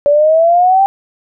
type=exponential sweep; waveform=sine; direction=up; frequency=570 to 793 Hz; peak=-6 dBFS; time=0.06-0.86 s; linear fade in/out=0 ms; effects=none